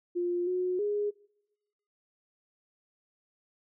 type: tone with pitch steps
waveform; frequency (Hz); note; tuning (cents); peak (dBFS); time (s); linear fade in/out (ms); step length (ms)
sine; 351.4 / 364.3 / 413.5; F4 / F#4 / G#4; +11 / -27 / -8; -27; 0.15-1.11; 20; 320
effects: noise-tail reverb RT60 1.0 s tail -24 dB re dry